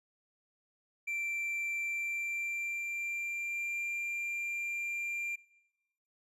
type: tone with pitch glide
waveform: triangle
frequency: 2349 to 2380 Hz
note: D7 to D7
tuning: 0 to +22 cents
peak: -32 dBFS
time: 1.07-5.36 s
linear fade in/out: 10 ms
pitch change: +22 cents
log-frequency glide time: 1.81-3.88 s
effects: noise-tail reverb RT60 1.0 s tail -21 dB re dry + resampled to 32000 Hz